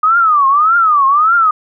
sine tone with vibrato, 1227 Hz, D#6, 25 cents flat, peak -7 dBFS, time 0.03-1.51 s, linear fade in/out 5 ms, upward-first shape triangle, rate 1.7 Hz, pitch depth 250 cents each way, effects none

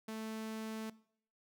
sawtooth tone, 220 Hz, A3, in tune, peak -37 dBFS, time 0.08-0.9 s, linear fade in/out 5 ms, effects noise-tail reverb RT60 0.6 s tail -20 dB re dry

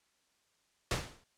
pink noise with exponential decay, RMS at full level -29 dBFS, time 0.91-1.24 s, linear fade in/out 1 ms, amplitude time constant 71 ms, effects white hiss -74 dBFS RMS until 1.37 s + low-pass 8000 Hz 12 dB/octave

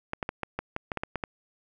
clicks, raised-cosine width 0.5 ms, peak -15 dBFS, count 11, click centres 0.134 / 0.228 / 0.291 / 0.433 / 0.59 / 0.764 / 0.918 / 0.973 / 1.035 / 1.157 / 1.238 s, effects none

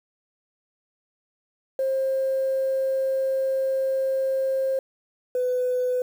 sine tone pair in turn, 532 / 501.1 Hz, C5 / B4, +29 / +25 cents, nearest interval minor second, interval 104 cents, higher first, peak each -20 dBFS, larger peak neither, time 1.79-4.79 / 5.35-6.02 s, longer first, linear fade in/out 2 ms, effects tanh soft clip ceiling -17 dBFS + 8-bit

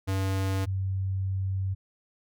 square / sine tone pair in turn, 96 / 95.63 Hz, G2 / G2, -36 / -42 cents, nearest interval unison, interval 6 cents, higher first, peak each -26 dBFS, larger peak neither, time 0.07-0.66 / 0.66-1.75 s, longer second, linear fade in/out 20 ms, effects none

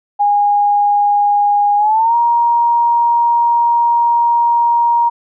sine tone with pitch glide, 820 to 941.9 Hz, G#5 to A#5, -22 to +18 cents, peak -9 dBFS, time 0.19-5.1 s, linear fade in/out 20 ms, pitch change +240 cents, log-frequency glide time 1.77-2.15 s, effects none

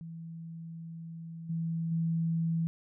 sine tone with level steps, 164.81 Hz, E3, in tune, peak -40 / -30 / -27 dBFS, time 0.01-2.67 s, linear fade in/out 0 ms, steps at 1.49 / 1.91 s, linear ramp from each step 10 ms, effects none

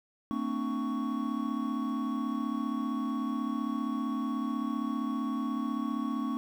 triangle tone cluster, 226.1 / 261.8 / 296.6 / 1114 Hz, A3 / C4 / D4 / C#6, +47 / +1 / +17 / +8 cents, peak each -32 / -32 / -34 / -37 dBFS, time 0.31-6.37 s, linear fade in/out 0 ms, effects 10-bit

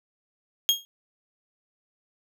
35% pulse tone with exponential decay, 3258 Hz, G#7, 34 cents flat, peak -13 dBFS, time 0.69-0.85 s, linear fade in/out 0 ms, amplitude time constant 34 ms, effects none

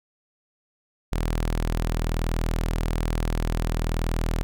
sawtooth tone, 40.56 Hz, E1, 27 cents flat, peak -19 dBFS, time 1.12-4.43 s, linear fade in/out 0 ms, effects none

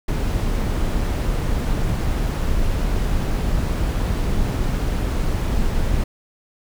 brown noise with amplitude modulation, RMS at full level -19 dBFS, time 0.08-6.04 s, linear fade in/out 5 ms, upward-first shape sine, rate 196 Hz, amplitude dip 25%, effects none

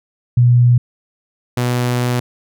sine / sawtooth tone pair in turn, 121.8 / 123 Hz, B2 / B2, -24 / -7 cents, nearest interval unison, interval 17 cents, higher second, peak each -7 / -11 dBFS, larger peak first, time 0.37-0.78 / 1.57-2.2 s, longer second, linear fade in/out 5 ms, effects none

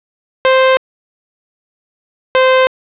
sawtooth tone pair in turn, 523 / 518.8 Hz, C5 / C5, -1 / -15 cents, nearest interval unison, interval 14 cents, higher first, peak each -3 dBFS, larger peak neither, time 0.45-0.77 / 2.35-2.67 s, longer neither, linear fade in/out 0 ms, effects resampled to 8000 Hz + 7-bit

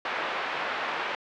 pink band-pass noise, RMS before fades -31 dBFS, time 0.05-1.15 s, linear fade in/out 2 ms, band 710 to 2600 Hz, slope 12 dB/octave, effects low-pass 4000 Hz 12 dB/octave

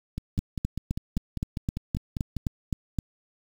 two click trains, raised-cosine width 5 ms, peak -14 / -18 dBFS, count 11 / 12, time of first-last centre 0.39-2.987 / 0.18-2.367 s, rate 3.85 / 5.03 Hz, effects 7-bit

